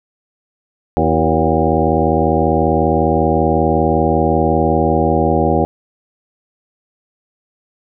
harmonic tone with a mistuned harmonic, 80.1 Hz, E2, 49 cents flat, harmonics 1 / 2 / 3 / 4 / 5 / 6 / 7 / 9 / 10, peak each -20 / -20 / -20 / -20 / -20 / -20 / -20 / -20 / -20 dBFS, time 0.97-5.65 s, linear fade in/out 0 ms, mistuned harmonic 5, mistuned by -65 cents, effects none

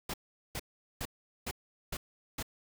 pink noise bursts, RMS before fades -37 dBFS, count 6, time 0.09-2.428 s, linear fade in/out 5 ms, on 48 ms, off 410 ms, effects none

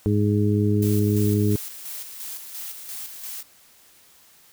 harmonic tone, 103.83 Hz, G#2, in tune, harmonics 1 / 2 / 3 / 4, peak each -20 / -23 / -25 / -26 dBFS, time 0.06-1.56 s, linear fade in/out 0 ms
blue noise with tremolo, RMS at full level -34 dBFS, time 0.82-3.43 s, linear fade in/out 5 ms, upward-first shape square, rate 2.9 Hz, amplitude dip 45%
effects white hiss -54 dBFS RMS until 4.52 s

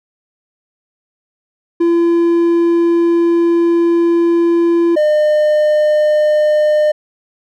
triangle tone pair in turn, 339.6 / 605.1 Hz, F4 / D#5, -48 / -48 cents, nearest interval minor seventh, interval 1000 cents, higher second, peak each -7 dBFS, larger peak neither, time 1.8-4.96 / 4.96-6.92 s, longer first, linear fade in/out 10 ms, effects none

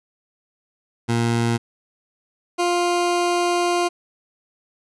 20% pulse tone pair in turn, 117 / 350.6 Hz, A#2 / F4, +7 / +7 cents, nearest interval octave + perfect fifth, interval 1900 cents, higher second, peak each -13 / -13 dBFS, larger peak neither, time 1.08-1.58 / 2.58-3.89 s, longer second, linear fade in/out 20 ms, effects resampled to 24000 Hz

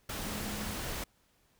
sine tone in noise, 207.7 Hz, G#3, in tune, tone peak -41 dBFS, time 0.26-0.76 s, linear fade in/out 5 ms, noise pink, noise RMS -38 dBFS, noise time 0.09-1.04 s, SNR -6 dB, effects pink hiss -70 dBFS RMS until 1.59 s

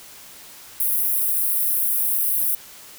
white high-pass noise, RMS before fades -21 dBFS, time 0.8-2.55 s, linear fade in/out 2 ms, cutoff 10000 Hz, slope 48 dB/octave, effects white hiss -43 dBFS RMS until 2.98 s

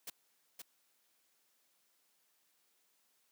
white noise with echo, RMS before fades -44 dBFS, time 0.07-0.1 s, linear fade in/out 5 ms, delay 520 ms, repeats 1, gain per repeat -4 dB, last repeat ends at 0.62 s, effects white hiss -75 dBFS RMS until 3.31 s + high-pass 200 Hz 12 dB/octave

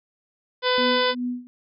harmonic tone, 502 Hz, B4, 28 cents sharp, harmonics 1 / 2 / 3 / 4 / 5 / 6 / 7 / 8 / 9 / 10, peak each -22 / -25 / -28 / -30 / -36 / -31 / -27 / -36 / -34 / -34 dBFS, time 0.62-1.15 s, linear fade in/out 50 ms
sine tone with tremolo, 246.7 Hz, B3, 2 cents flat, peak -23 dBFS, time 0.78-1.47 s, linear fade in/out 0 ms, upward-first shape sine, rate 2.6 Hz, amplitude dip 90%
effects none

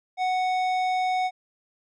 sine tone with tanh clipping, 740 Hz, F#5, in tune, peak -24 dBFS, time 0.17-1.31 s, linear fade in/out 50 ms, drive 13 dB, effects none

